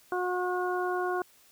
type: harmonic tone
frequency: 361.9 Hz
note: F#4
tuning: 38 cents flat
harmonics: 1 / 2 / 3 / 4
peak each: -30 / -33 / -35 / -36 dBFS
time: 0.12-1.22 s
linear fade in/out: 2 ms
effects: white hiss -60 dBFS RMS until 1.51 s